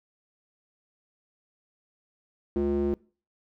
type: tone with band-pass filter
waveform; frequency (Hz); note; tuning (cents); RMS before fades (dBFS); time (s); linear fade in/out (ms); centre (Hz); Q
square; 70.7; C#2; +35; -26; 2.56-2.94; 0; 310; 7.4
effects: noise-tail reverb RT60 0.4 s tail -24 dB re dry